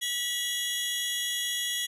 sawtooth tone cluster, 1947 / 2896 / 3344 Hz, B6 / F#7 / G#7, -25 / -38 / +11 cents, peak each -31 / -35 / -27 dBFS, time 0.01-1.87 s, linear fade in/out 20 ms, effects resampled to 32000 Hz

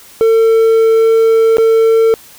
triangle tone with dropouts, 449.8 Hz, A4, 38 cents sharp, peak -4 dBFS, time 0.21-2.14 s, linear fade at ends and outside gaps 0 ms, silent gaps 1.57-1.583 s, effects white hiss -39 dBFS RMS until 2.38 s

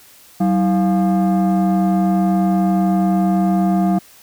sine tone with frequency modulation, 189.8 Hz, F#3, 44 cents sharp, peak -11 dBFS, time 0.4-3.99 s, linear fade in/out 10 ms, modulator 512 Hz, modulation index 0.82, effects tanh soft clip ceiling -10 dBFS + white hiss -46 dBFS RMS until 4.22 s

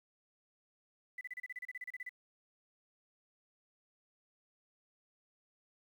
sine tone bursts, 1997 Hz, B6, 19 cents sharp, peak -40 dBFS, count 15, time 1.18-2.093 s, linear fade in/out 5 ms, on 31 ms, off 32 ms, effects 11-bit

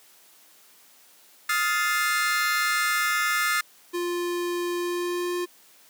40% pulse chord, F dominant seventh, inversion third, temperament just, 1257.2 / 1396.9 / 1746.1 / 2095 Hz, Eb6 / F6 / A6 / C7, +18 / 0 / -14 / +2 cents, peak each -27 dBFS, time 1.49-3.61 s, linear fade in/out 5 ms
square tone with pitch glide, 350 to 353.5 Hz, F4 to F4, +4 to +21 cents, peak -26 dBFS, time 3.93-5.46 s, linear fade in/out 20 ms, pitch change +17 cents, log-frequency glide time 4.76-5.34 s
effects white hiss -55 dBFS RMS until 5.89 s + high-pass 200 Hz 12 dB/octave

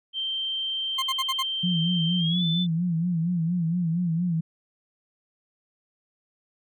sine tone with pitch glide, 3136 to 3520 Hz, G7 to A7, 0 to 0 cents, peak -26 dBFS, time 0.13-2.67 s, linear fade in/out 50 ms, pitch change +200 cents, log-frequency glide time 2.18-2.44 s
40% pulse tone bursts, 1057 Hz, C6, 17 cents sharp, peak -24 dBFS, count 5, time 0.98-1.429 s, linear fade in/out 10 ms, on 45 ms, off 56 ms
sine tone with vibrato, 170.5 Hz, F3, 41 cents flat, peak -22 dBFS, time 1.63-4.41 s, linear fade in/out 10 ms, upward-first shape sine, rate 4.3 Hz, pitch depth 97 cents each way
effects none

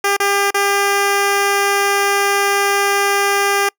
10% pulse tone with dropouts, 400.5 Hz, G4, 37 cents sharp, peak -5 dBFS, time 0.04-3.69 s, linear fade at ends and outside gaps 5 ms, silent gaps 0.167-0.2 / 0.507-0.543 s, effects noise-tail reverb RT60 0.1 s tail -26 dB re dry

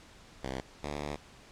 5% pulse tone pair in turn, 65.4 / 73.41 Hz, C2 / D2, 0 / 0 cents, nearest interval major second, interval 200 cents, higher second, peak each -24 / -24 dBFS, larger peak neither, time 0.43-0.61 / 0.83-1.16 s, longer second, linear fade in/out 5 ms, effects pink hiss -55 dBFS RMS until 1.51 s + low-pass 7000 Hz 12 dB/octave

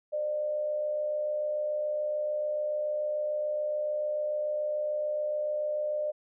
sine tone pair together, 535.1 / 602 Hz, C5 / D5, +39 / +43 cents, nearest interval major second, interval 204 cents, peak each -40 / -28 dBFS, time 0.12-6.12 s, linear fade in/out 20 ms, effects none

